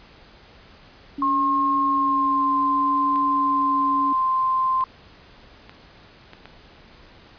sine tone with vibrato, 282.1 Hz, C#4, 30 cents sharp, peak -26 dBFS, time 1.18-4.13 s, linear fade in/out 5 ms, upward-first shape sine, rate 0.65 Hz, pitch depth 10 cents each way
sine tone with pitch glide, 1074 to 1043.4 Hz, C6 to C6, +45 to -5 cents, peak -18 dBFS, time 1.22-4.84 s, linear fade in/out 2 ms, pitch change -50 cents, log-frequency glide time 1.93-2.57 s
clicks, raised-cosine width 0.3 ms, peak -24 dBFS, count 5, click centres 3.159 / 4.809 / 5.695 / 6.334 / 6.456 s
effects pink hiss -49 dBFS RMS until 7.38 s + resampled to 11025 Hz

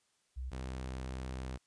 sine / sawtooth tone pair in turn, 63.8 / 64.43 Hz, C2 / C2, -43 / -26 cents, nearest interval unison, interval 17 cents, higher second, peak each -37 / -35 dBFS, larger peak second, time 0.36-0.51 / 0.51-1.58 s, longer second, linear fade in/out 20 ms, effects white hiss -75 dBFS RMS until 1.66 s + resampled to 22050 Hz

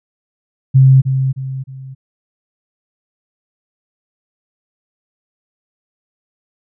sine tone with echo, 132.8 Hz, C3, 26 cents sharp, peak -4 dBFS, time 0.74-1.02 s, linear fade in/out 20 ms, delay 310 ms, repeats 3, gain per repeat -8 dB, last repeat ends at 1.95 s, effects none

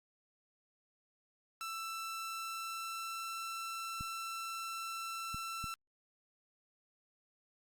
sawtooth tone with pitch glide, 1330 to 1339.3 Hz, E6 to E6, +15 to +27 cents, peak -36 dBFS, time 1.61-5.74 s, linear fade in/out 0 ms, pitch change +12 cents, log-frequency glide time 1.95-3.33 s
clicks, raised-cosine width 5 ms, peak -32 dBFS, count 3, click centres 4.009 / 5.345 / 5.642 s
effects Opus 48 kbps

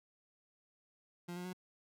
30% pulse tone with pitch steps, 174.61 / 178.59 / 182.66 Hz, F3 / F3 / F#3, 0 / +39 / -22 cents, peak -39 dBFS, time 1.28-1.532 s, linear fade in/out 10 ms, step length 84 ms, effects none

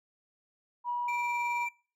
sine tone with pitch glide, 967 to 961.4 Hz, B5 to B5, -37 to -47 cents, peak -29 dBFS, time 0.84-1.69 s, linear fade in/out 50 ms, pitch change -10 cents, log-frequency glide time 1.19-1.4 s
triangle tone with tremolo, 2349 Hz, D7, in tune, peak -31 dBFS, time 1.08-1.69 s, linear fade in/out 5 ms, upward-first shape sine, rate 19 Hz, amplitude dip 35%
effects noise-tail reverb RT60 0.4 s tail -21 dB re dry + tanh soft clip ceiling -21 dBFS

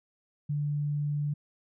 sine tone, 146.6 Hz, D3, 3 cents flat, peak -27 dBFS, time 0.49-1.34 s, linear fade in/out 10 ms, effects none

